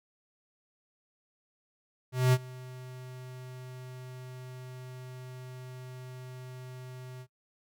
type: tone with ADSR envelope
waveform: square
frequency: 127.5 Hz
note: C3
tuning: 44 cents flat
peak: -20 dBFS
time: 2.12-7.27 s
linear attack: 210 ms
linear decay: 46 ms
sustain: -23 dB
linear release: 61 ms
effects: noise-tail reverb RT60 0.1 s tail -19 dB re dry